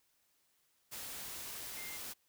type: tone in noise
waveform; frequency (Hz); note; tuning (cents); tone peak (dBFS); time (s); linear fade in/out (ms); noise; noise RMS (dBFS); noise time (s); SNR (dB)
sine; 2100; C7; +6; -48; 1.76-1.98; 20; white; -45; 0.91-2.14; -6
effects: white hiss -75 dBFS RMS until 2.28 s